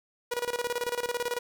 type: tone with tremolo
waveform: sawtooth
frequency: 483.3 Hz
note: B4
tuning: 38 cents flat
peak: -23 dBFS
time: 0.31-1.39 s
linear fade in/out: 10 ms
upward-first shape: square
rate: 18 Hz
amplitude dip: 80%
effects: none